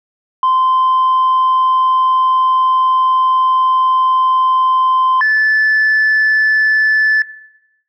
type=tone pair in turn; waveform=sine; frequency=1036 / 1742.3 Hz; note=C6 / A6; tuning=-17 / -17 cents; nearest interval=major sixth; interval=900 cents; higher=second; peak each=-8 dBFS; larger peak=neither; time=0.43-5.21 / 5.21-7.22 s; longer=first; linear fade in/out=2 ms; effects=noise-tail reverb RT60 0.9 s tail -17 dB re dry + tanh soft clip ceiling -7 dBFS